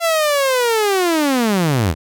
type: linear sweep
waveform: sawtooth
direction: down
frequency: 682 to 70.1 Hz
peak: -10 dBFS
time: 0-1.95 s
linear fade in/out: 50 ms
effects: none